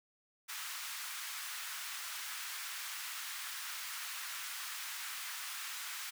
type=high-pass noise; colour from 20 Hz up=pink; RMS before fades=-43 dBFS; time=0.48-6.11 s; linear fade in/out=20 ms; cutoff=1200 Hz; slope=24 dB/octave; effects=none